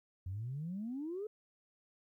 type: exponential sweep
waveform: sine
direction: up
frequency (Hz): 87.31 to 440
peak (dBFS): -37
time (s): 0.26-1.27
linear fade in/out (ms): 5
effects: tanh soft clip ceiling -33 dBFS + 13-bit